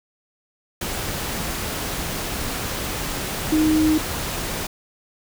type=tone in noise; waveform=sine; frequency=310.9 Hz; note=D#4; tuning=1 cent flat; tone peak=-15 dBFS; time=3.52-3.98 s; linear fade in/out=5 ms; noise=pink; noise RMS=-27 dBFS; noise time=0.81-4.67 s; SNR=+9 dB; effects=none